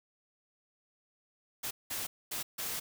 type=noise bursts at uneven times; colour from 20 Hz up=white; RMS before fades=-37 dBFS; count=4; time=1.63-1.71 / 1.9-2.07 / 2.31-2.43 / 2.58-2.8 s; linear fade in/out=10 ms; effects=none